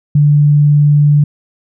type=tone; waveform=sine; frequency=146.83 Hz; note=D3; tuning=in tune; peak=-5 dBFS; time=0.15-1.24 s; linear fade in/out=5 ms; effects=none